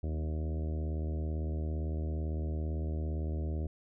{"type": "harmonic tone with a mistuned harmonic", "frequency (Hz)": 77.78, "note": "D#2", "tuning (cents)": 0, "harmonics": [1, 2, 3, 4, 5, 6, 7, 8, 9], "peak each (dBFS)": [-32, -42, -45, -45, -47, -54, -51, -53, -57], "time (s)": [0.03, 3.67], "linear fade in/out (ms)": 5, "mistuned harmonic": 2, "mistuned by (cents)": 34, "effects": []}